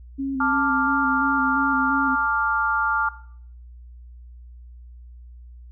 sine tone with vibrato, 267.8 Hz, C4, 40 cents sharp, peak -23 dBFS, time 0.18-2.16 s, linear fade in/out 20 ms, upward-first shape square, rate 2.9 Hz, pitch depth 29 cents each way
sine chord, D minor, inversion second, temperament equal, 880 / 1174.7 / 1396.9 Hz, A5 / D6 / F6, 0 / 0 / 0 cents, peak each -25 / -25 / -22 dBFS, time 0.4-3.09 s, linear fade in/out 5 ms
effects noise-tail reverb RT60 0.6 s tail -17 dB re dry + added 60 Hz sine -40 dBFS peak until 5.71 s

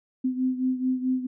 sine beating tone pair, 255.8 / 260.4 Hz, C4 / C4, -39 / -8 cents, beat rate 4.6 Hz, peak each -24 / -29 dBFS, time 0.24-1.27 s, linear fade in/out 10 ms, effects none

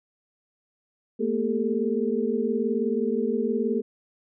sine tone cluster, 221.7 / 240.7 / 404.2 / 450.2 Hz, A3 / B3 / G#4 / A4, +13 / -44 / -47 / +40 cents, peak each -28 dBFS, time 1.19-3.82 s, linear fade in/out 20 ms, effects none

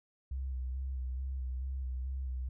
sine tone with vibrato, 64.8 Hz, C2, 16 cents flat, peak -34 dBFS, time 0.31-2.49 s, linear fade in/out 5 ms, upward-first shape square, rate 2.3 Hz, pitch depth 34 cents each way, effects none

